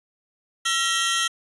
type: tone cluster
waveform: sawtooth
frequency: 1351 / 1900 / 3146 / 3328 Hz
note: E6 / A#6 / G7 / G#7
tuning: +42 / +33 / +6 / +3 cents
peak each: -22 / -23 / -22 / -26 dBFS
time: 0.65-1.28 s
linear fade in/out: 10 ms
effects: resampled to 24000 Hz